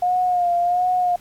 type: tone with vibrato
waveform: sine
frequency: 713 Hz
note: F5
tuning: 36 cents sharp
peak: -16 dBFS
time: 0.02-1.16 s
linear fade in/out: 5 ms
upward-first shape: sine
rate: 1.4 Hz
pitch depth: 43 cents each way
effects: pink hiss -50 dBFS RMS until 1.2 s + AAC 64 kbps